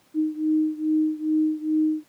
sine beating tone pair, 309.8 / 312.2 Hz, D#4 / D#4, -7 / +6 cents, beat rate 2.4 Hz, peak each -22 / -24 dBFS, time 0.14-2.04 s, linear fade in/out 50 ms, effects pink hiss -60 dBFS RMS until 2.08 s + high-pass 150 Hz 12 dB/octave

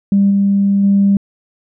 sine tone with level steps, 198.8 Hz, G3, 25 cents sharp, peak -7 / -9 / -7 dBFS, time 0.12-1.17 s, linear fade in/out 2 ms, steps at 0.3 / 0.83 s, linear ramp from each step 10 ms, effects tanh soft clip ceiling -3 dBFS

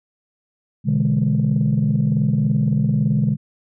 sine chord, E dominant seventh, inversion second, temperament equal, 123.47 / 146.83 / 164.81 / 207.7 Hz, B2 / D3 / E3 / G#3, 0 / 0 / 0 / 0 cents, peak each -20 / -18 / -24 / -19 dBFS, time 0.84-3.37 s, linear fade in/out 50 ms, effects tanh soft clip ceiling -9 dBFS

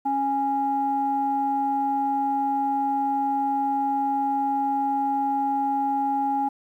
square tone with low-pass filter, 275.7 Hz, C#4, 9 cents flat, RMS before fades -24 dBFS, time 0.05-6.49 s, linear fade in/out 10 ms, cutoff 820 Hz, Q 6.9, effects 10-bit

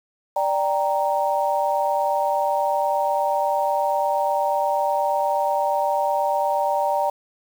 sine chord, G minor, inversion second, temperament equal, 587.3 / 784 / 932.3 Hz, D5 / G5 / Bb5, 0 / 0 / 0 cents, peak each -23 dBFS, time 0.36-7.1 s, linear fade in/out 5 ms, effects 7-bit

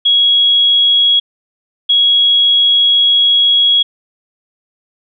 sine tone pair in turn, 3322 / 3322 Hz, G#7 / G#7, 0 / 0 cents, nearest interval unison, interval 0 cents, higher neither, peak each -7 dBFS, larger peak neither, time 0.05-1.2 / 1.89-3.83 s, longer second, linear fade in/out 10 ms, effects none

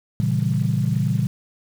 sine chord, A# diminished seventh, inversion none, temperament equal, 116.54 / 138.59 / 164.81 / 196 Hz, A#2 / C#3 / E3 / G3, 0 / 0 / 0 / 0 cents, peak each -22 / -22 / -24 / -25 dBFS, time 0.2-1.27 s, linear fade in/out 0 ms, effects tanh soft clip ceiling -8 dBFS + 7-bit

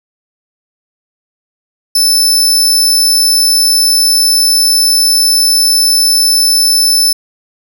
sawtooth tone, 5274 Hz, E8, in tune, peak -4 dBFS, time 1.95-7.13 s, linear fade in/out 5 ms, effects none

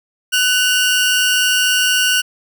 sawtooth tone pair together, 1495.6 / 2807 Hz, F#6 / F7, +18 / +8 cents, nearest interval major seventh, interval 1090 cents, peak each -12 dBFS, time 0.32-2.22 s, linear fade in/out 20 ms, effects none

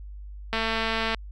click train, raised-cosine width 0.3 ms, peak -11 dBFS, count 139, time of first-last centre 0.53-1.146 s, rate 224 Hz, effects added 50 Hz sine -37 dBFS peak until 1.31 s

